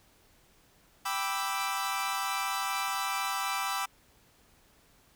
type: chord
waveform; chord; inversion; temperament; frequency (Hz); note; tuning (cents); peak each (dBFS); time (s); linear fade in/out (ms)
sawtooth; E minor seventh; first; equal; 784 / 987.8 / 1174.7 / 1318.5; G5 / B5 / D6 / E6; 0 / 0 / 0 / 0; -32; 1.05-3.86; 10
effects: pink hiss -63 dBFS RMS until 5.15 s